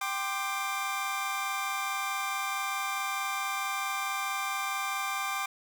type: chord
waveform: 25% pulse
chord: G suspended fourth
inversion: none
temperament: equal with one note detuned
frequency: 784 / 1046.5 / 1188.3 Hz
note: G5 / C6 / D6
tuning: 0 / 0 / +20 cents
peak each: -32 / -34 / -29 dBFS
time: 0.01-5.46 s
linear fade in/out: 5 ms
effects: none